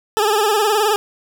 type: tone with vibrato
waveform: 20% pulse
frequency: 422.4 Hz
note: G#4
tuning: 29 cents sharp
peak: -9 dBFS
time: 0.17-0.96 s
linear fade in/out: 0 ms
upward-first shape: sine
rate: 19 Hz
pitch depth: 85 cents each way
effects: none